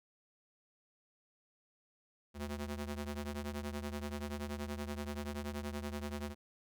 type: ring-modulated tone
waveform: sawtooth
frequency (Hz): 146.5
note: D3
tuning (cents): -4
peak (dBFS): -32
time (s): 2.34-6.35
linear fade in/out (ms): 50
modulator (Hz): 68
effects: none